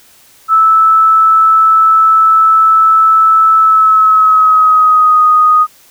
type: tone with pitch glide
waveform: sine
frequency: 1311 to 1243.9 Hz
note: E6 to D#6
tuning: -10 to -1 cents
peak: -4 dBFS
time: 0.48-5.67 s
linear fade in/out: 50 ms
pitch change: -91 cents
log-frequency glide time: 3.57-5.23 s
effects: white hiss -44 dBFS RMS until 5.9 s